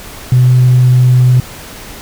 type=tone; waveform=sine; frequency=125.9 Hz; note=B2; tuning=34 cents sharp; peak=-3 dBFS; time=0.32-1.4 s; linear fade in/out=2 ms; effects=tanh soft clip ceiling 0 dBFS + pink hiss -30 dBFS RMS until 2.01 s